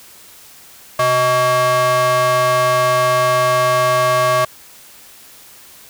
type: ring-modulated tone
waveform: square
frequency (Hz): 250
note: B3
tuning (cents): +21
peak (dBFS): -10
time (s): 0.99-4.45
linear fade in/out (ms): 5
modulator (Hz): 879
effects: white hiss -42 dBFS RMS until 5.89 s